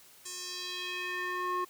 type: tone with band-pass filter sweep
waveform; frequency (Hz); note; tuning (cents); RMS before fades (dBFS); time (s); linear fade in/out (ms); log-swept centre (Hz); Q
square; 361.3; F#4; -41; -36; 0.25-1.65; 10; 7600 to 950; 2.2
effects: white hiss -57 dBFS RMS until 1.69 s + high-pass 60 Hz 12 dB/octave